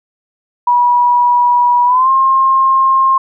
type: tone with pitch glide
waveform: sine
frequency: 971 to 1065 Hz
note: B5 to C6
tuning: -30 to +30 cents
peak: -7 dBFS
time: 0.67-3.18 s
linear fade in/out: 5 ms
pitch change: +160 cents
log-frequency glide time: 1.85-2.1 s
effects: none